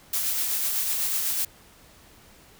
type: noise with tremolo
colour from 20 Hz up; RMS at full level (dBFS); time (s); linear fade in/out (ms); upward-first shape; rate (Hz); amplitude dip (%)
blue; -25; 0.13-1.45; 5; sine; 8; 30
effects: pink hiss -53 dBFS RMS until 2.59 s